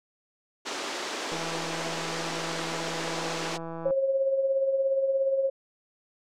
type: band-pass noise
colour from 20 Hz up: pink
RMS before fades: -34 dBFS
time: 0.65-3.58 s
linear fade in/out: 20 ms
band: 310 to 7000 Hz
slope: 24 dB/octave
type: click train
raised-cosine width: 1 ms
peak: -24 dBFS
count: 428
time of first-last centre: 1.32-3.908 s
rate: 165 Hz
type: tone with tremolo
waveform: sine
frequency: 540 Hz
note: C#5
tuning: 45 cents flat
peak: -20 dBFS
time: 3.85-5.5 s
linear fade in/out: 10 ms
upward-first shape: triangle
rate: 17 Hz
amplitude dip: 55%
effects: none